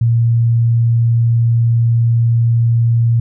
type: tone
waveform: sine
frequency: 116.54 Hz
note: A#2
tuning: in tune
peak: -9 dBFS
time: 0.01-3.2 s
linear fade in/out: 5 ms
effects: none